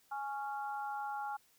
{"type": "harmonic tone", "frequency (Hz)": 277.2, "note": "C#4", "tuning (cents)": 0, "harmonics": [3, 4, 5], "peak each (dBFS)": [-38, -48, -44], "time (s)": [0.11, 1.37], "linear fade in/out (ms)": 10, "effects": ["white hiss -69 dBFS RMS until 1.58 s"]}